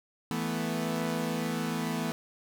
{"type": "chord", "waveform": "sawtooth", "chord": "E suspended fourth", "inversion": "none", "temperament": "equal", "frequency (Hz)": [164.81, 220, 246.9], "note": ["E3", "A3", "B3"], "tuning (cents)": [0, 0, 0], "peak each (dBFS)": -30, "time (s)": [0.31, 2.12], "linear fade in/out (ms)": 0, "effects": []}